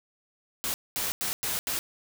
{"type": "noise bursts at uneven times", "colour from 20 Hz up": "white", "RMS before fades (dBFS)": -30, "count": 5, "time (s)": [[0.64, 0.74], [0.96, 1.12], [1.21, 1.33], [1.43, 1.59], [1.67, 1.79]], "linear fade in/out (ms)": 0, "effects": []}